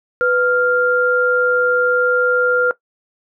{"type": "tone pair together", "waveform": "sine", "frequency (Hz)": [495.9, 1396.9], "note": ["B4", "F6"], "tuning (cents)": [7, 0], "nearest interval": "octave + tritone", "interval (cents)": 1793, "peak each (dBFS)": -15, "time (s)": [0.21, 2.71], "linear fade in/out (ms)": 0, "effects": ["noise-tail reverb RT60 0.1 s tail -17 dB re dry"]}